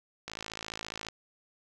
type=click train; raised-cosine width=0.2 ms; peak=-20 dBFS; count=45; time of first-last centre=0.28-1.086 s; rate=54.6 Hz; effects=none